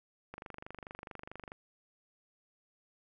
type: click train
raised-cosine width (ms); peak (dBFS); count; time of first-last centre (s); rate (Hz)
0.5; -29; 30; 0.34-1.519; 24.6
effects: none